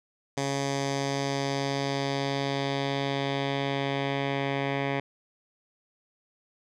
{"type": "tone with low-pass filter sweep", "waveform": "10% pulse", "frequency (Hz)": 138.59, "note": "C#3", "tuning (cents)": 0, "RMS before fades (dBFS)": -29, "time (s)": [0.37, 5], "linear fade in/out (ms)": 5, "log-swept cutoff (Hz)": [6800, 2500], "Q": 1.9, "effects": []}